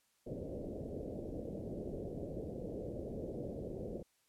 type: low-pass noise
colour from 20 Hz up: white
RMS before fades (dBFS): -43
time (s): 0.26-4.03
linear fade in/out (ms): 10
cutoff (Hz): 570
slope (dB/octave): 48
effects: white hiss -75 dBFS RMS until 4.28 s + low-pass 12000 Hz 12 dB/octave